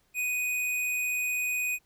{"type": "tone", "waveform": "square", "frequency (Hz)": 2489, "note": "D#7", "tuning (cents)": 0, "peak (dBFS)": -28, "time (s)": [0.14, 1.79], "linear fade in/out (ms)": 50, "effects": ["pink hiss -69 dBFS RMS until 1.85 s"]}